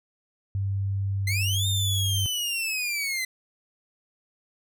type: tone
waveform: sine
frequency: 98.2 Hz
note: G2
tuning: 4 cents sharp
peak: -24 dBFS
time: 0.55-2.26 s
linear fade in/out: 0 ms
type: linear two-way sweep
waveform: sawtooth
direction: up then down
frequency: 2024 to 3670 to 2024 Hz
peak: -23 dBFS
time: 1.27-3.25 s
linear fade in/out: 5 ms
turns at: 1.67 s
effects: none